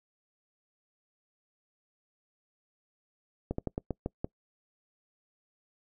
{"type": "slowing click train", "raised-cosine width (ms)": 2, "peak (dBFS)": -18, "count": 7, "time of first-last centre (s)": [3.51, 4.245], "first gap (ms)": 74, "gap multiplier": 1.2, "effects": ["noise-tail reverb RT60 0.1 s tail -25 dB re dry"]}